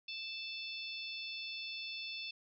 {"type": "harmonic tone", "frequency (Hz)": 880, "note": "A5", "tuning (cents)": 0, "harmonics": [3, 4, 5, 6], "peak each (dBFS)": [-44, -46, -48, -50], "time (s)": [0.08, 2.31], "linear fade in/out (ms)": 5, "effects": []}